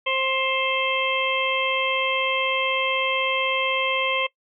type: harmonic tone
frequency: 528 Hz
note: C5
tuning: 16 cents sharp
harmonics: 1 / 2 / 4 / 5 / 6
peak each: -27 / -27 / -27 / -27 / -27 dBFS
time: 0.06-4.27 s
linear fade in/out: 10 ms
effects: noise-tail reverb RT60 0.1 s tail -21 dB re dry